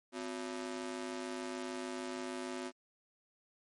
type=ring-modulated tone; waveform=sawtooth; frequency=310 Hz; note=D#4; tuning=6 cents flat; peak=-32 dBFS; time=0.12-2.72 s; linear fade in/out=50 ms; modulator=53.3 Hz; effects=MP3 48 kbps